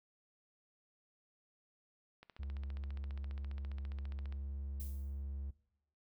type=click train; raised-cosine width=0.3 ms; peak=-38 dBFS; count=32; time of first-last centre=2.23-4.325 s; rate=14.8 Hz
type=tone; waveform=triangle; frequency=69.3 Hz; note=C#2; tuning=in tune; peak=-38 dBFS; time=2.39-5.51 s; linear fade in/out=10 ms
type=noise with exponential decay; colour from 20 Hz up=violet; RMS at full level=-49 dBFS; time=4.8-5.22 s; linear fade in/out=0 ms; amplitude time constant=90 ms
effects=noise-tail reverb RT60 0.8 s tail -19 dB re dry